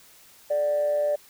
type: tone with amplitude modulation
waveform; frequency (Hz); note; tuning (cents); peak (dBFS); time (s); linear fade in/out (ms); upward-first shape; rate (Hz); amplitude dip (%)
sine; 589; D5; +5; -18; 0.5-1.16; 10; sine; 160; 45
effects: tanh soft clip ceiling -16 dBFS + white hiss -53 dBFS RMS until 1.29 s